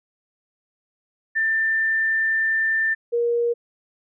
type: tone pair in turn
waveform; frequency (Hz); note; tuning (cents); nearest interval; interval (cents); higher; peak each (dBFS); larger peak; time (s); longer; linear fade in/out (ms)
sine; 1785 / 472.8; A6 / A#4; +24 / +24; octave + major seventh; 2300; first; -18; neither; 1.35-2.95 / 3.12-3.54; first; 20
effects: none